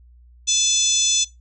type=harmonic tone with a mistuned harmonic; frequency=869 Hz; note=A5; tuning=22 cents flat; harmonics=3 / 4 / 5 / 6 / 7 / 8 / 9; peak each=-31 / -21 / -31 / -29 / -19 / -22 / -30 dBFS; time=0.47-1.25 s; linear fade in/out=20 ms; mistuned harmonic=5; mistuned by=-67 cents; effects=noise-tail reverb RT60 0.2 s tail -18 dB re dry + added 60 Hz sine -46 dBFS peak until 1.4 s